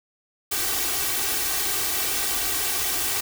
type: noise with comb filter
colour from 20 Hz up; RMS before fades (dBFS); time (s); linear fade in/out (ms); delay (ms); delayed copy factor
white; -25; 0.51-3.21; 10; 2.6; +0.9
effects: none